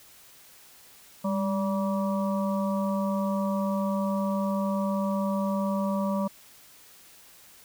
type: harmonic tone with a mistuned harmonic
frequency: 192.8 Hz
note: G3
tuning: 28 cents flat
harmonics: 1 / 3 / 5 / 6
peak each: -26 / -31 / -35 / -37 dBFS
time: 1.24-6.28 s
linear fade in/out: 10 ms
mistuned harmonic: 1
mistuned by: +59 cents
effects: white hiss -53 dBFS RMS until 7.64 s